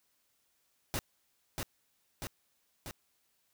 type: noise with echo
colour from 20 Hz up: pink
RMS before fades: -34 dBFS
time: 0.94-0.99 s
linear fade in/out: 0 ms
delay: 640 ms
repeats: 3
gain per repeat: -3 dB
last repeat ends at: 2.91 s
effects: white hiss -75 dBFS RMS until 3.53 s